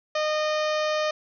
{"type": "harmonic tone", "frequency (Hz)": 613, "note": "D#5", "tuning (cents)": -26, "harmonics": [1, 2, 3, 4, 5, 6, 7, 8, 9, 10], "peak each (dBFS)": [-24, -30, -34, -36, -38, -40, -41, -42, -43, -44], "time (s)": [0.15, 1.11], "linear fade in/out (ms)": 5, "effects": []}